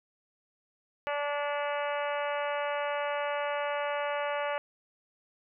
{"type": "harmonic tone with a mistuned harmonic", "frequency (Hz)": 289.9, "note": "D4", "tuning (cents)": -22, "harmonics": [2, 3, 4, 5, 6, 7, 8, 9, 10], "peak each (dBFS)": [-32, -36, -38, -40, -42, -43, -44, -45, -46], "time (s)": [1.07, 4.58], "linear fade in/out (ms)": 0, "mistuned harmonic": 8, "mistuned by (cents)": -16, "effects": []}